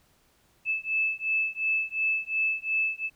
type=beating tone pair; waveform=sine; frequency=2618 / 2620.8 Hz; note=E7 / E7; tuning=-13 / -11 cents; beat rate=2.8 Hz; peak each=-28 dBFS; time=0.65-3.1 s; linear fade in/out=50 ms; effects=pink hiss -65 dBFS RMS until 3.15 s